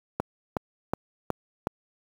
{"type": "click train", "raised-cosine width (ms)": 1, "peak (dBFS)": -11, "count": 5, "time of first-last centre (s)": [0.2, 1.671], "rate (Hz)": 2.72, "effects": ["high-pass 80 Hz 12 dB/octave", "7-bit"]}